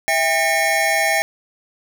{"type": "tone cluster", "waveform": "square", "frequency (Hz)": [654, 798, 1811, 2191], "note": ["E5", "G5", "A6", "C#7"], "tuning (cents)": [-14, 31, 49, -21], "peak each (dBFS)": -22, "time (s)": [0.08, 1.22], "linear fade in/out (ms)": 0, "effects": []}